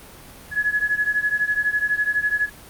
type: beating tone pair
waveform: sine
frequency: 1688 / 1700 Hz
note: G#6 / G#6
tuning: +28 / +40 cents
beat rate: 12 Hz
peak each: -21 / -23 dBFS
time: 0.51-2.5 s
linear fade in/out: 50 ms
effects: pink hiss -43 dBFS RMS until 2.69 s + Opus 32 kbps